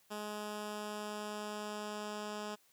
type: tone with low-pass filter sweep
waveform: 10% pulse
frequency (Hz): 209.9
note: G#3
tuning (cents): +19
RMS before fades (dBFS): -42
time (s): 0.1-2.56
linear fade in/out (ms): 20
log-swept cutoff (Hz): 12000 to 7700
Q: 1.1
effects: white hiss -69 dBFS RMS until 2.72 s + high-pass 80 Hz 12 dB/octave